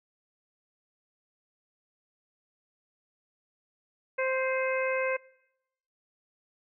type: harmonic tone with a mistuned harmonic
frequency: 523.3 Hz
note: C5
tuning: in tune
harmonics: 1 / 2 / 3 / 4 / 5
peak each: -28 / -36 / -35 / -34 / -37 dBFS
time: 4.18-5.17 s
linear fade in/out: 10 ms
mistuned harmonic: 5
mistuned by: -40 cents
effects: noise-tail reverb RT60 0.9 s tail -25 dB re dry